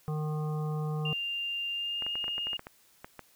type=harmonic tone; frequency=153 Hz; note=D#3; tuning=29 cents flat; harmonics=1 / 3 / 5 / 7 / 8; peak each=-30 / -40 / -44 / -47 / -48 dBFS; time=0.08-1.13 s; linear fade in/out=0 ms
type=tone with pitch glide; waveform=sine; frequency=2794 to 2838 Hz; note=F7 to F7; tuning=0 to +27 cents; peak=-31 dBFS; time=1.05-2.57 s; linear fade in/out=5 ms; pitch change=+27 cents; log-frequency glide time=1.71-2.14 s
type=clicks; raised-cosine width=0.5 ms; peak=-26 dBFS; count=12; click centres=2.023 / 2.065 / 2.155 / 2.242 / 2.281 / 2.381 / 2.47 / 2.532 / 2.594 / 2.669 / 3.045 / 3.193 s
effects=white hiss -63 dBFS RMS until 3.35 s